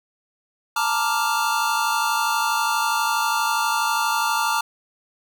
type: chord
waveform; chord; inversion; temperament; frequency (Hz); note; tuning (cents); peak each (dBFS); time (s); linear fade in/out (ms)
square; Bb major seventh; third; equal; 880 / 932.3 / 1174.7 / 1396.9; A5 / Bb5 / D6 / F6; 0 / 0 / 0 / 0; -26; 0.76-4.61; 5
effects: none